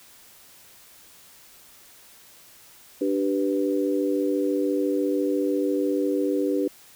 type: chord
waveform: sine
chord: G major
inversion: second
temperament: equal with one note detuned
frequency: 293.7 / 387.9 / 493.9 Hz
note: D4 / G4 / B4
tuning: 0 / -18 / 0 cents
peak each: -24 / -26 / -27 dBFS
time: 3.01-6.68 s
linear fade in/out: 5 ms
effects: white hiss -51 dBFS RMS until 6.95 s